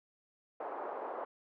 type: band-pass noise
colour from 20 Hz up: white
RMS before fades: -41 dBFS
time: 0.6-1.25 s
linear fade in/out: 5 ms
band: 390 to 1000 Hz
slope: 24 dB/octave
effects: none